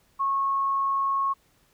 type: tone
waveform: sine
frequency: 1095 Hz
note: C#6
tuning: 22 cents flat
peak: -22 dBFS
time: 0.19-1.34 s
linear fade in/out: 20 ms
effects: pink hiss -64 dBFS RMS until 1.73 s